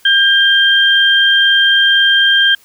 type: tone pair together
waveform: sine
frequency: 1600 / 3171 Hz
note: G6 / G7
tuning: +35 / +19 cents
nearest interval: octave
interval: 1184 cents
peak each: -10 dBFS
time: 0.05-2.55 s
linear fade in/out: 5 ms
effects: white hiss -48 dBFS RMS until 2.64 s